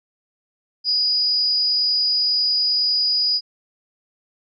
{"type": "tone with amplitude modulation", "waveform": "sine", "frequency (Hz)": 4929, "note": "D#8", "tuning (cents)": -17, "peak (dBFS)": -14, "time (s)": [0.84, 3.41], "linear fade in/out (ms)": 50, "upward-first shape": "sine", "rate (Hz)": 270, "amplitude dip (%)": 50, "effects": []}